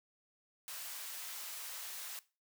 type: high-pass noise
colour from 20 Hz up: white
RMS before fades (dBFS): -45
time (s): 0.68-2.19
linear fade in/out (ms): 0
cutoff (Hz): 780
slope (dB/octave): 12
effects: noise-tail reverb RT60 0.3 s tail -18 dB re dry